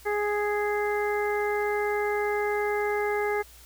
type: harmonic tone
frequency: 415.3 Hz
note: G#4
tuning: in tune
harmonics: 1 / 2 / 3 / 4 / 5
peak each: -26 / -31 / -37 / -35 / -34 dBFS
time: 0.05-3.43 s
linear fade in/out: 20 ms
effects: added 60 Hz sine -52 dBFS peak until 3.65 s + white hiss -52 dBFS RMS until 3.65 s